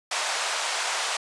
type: band-pass noise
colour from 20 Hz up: pink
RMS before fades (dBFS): -28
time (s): 0.11-1.17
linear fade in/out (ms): 5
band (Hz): 670 to 8700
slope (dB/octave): 24
effects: resampled to 24000 Hz